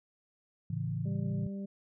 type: chord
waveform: sine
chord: A major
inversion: none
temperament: equal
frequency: 110 / 138.59 / 164.81 Hz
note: A2 / C#3 / E3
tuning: 0 / 0 / 0 cents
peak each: -36 dBFS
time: 0.7-1.47 s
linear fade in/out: 5 ms
type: harmonic tone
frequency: 197.2 Hz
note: G3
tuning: 11 cents sharp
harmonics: 1 / 2 / 3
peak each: -36 / -48 / -51 dBFS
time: 1.05-1.66 s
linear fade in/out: 10 ms
effects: none